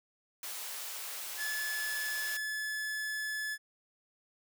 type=high-pass noise; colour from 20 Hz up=white; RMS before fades=-41 dBFS; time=0.43-2.37 s; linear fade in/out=2 ms; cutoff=600 Hz; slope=12 dB/octave
type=tone; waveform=45% pulse; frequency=1721 Hz; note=A6; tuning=39 cents flat; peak=-34 dBFS; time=1.37-3.58 s; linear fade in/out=50 ms
effects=none